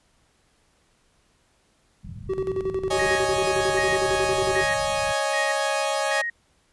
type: low-pass noise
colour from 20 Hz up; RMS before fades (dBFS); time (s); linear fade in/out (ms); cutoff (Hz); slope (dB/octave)
white; -38; 2.03-5.13; 20; 190; 48
type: tone with tremolo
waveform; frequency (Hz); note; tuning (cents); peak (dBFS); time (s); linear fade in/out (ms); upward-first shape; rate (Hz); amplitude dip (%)
triangle; 381; G4; -49; -20; 2.29-4.64; 10; square; 11; 65
type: chord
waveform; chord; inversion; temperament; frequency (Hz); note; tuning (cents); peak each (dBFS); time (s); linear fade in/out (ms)
sawtooth; C# suspended second; none; equal; 554.4 / 622.3 / 830.6; C#5 / D#5 / G#5; 0 / 0 / 0; -23; 2.9-6.22; 10
type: tone bursts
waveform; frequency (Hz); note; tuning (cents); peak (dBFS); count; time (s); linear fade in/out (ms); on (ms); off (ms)
sine; 1875; A#6; +10; -25; 5; 2.99-6.3; 5; 190; 590
effects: pink hiss -64 dBFS RMS until 6.72 s + resampled to 24000 Hz